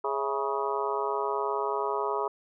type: harmonic tone with a mistuned harmonic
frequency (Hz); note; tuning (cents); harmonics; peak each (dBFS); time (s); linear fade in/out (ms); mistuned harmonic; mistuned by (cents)
138.59; C#3; 0; 3 / 4 / 5 / 6 / 7 / 8 / 9; -31 / -39 / -36 / -37 / -32 / -36 / -36; 0.04-2.28; 5; 5; -74
effects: none